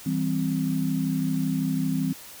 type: chord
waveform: sine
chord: C major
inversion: first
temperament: just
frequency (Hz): 163.52 / 196.22 / 261.6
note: E3 / G3 / C4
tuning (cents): -14 / +2 / 0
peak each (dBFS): -27 / -29 / -26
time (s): 0.06-2.13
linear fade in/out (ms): 5
effects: white hiss -44 dBFS RMS until 2.4 s